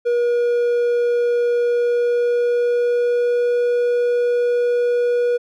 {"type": "tone with pitch glide", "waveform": "triangle", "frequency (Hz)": [479.4, 483.6], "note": ["A#4", "B4"], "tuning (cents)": [48, -36], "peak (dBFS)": -13, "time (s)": [0.05, 5.38], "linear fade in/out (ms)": 20, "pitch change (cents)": 16, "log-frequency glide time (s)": [1.59, 3.57], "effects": []}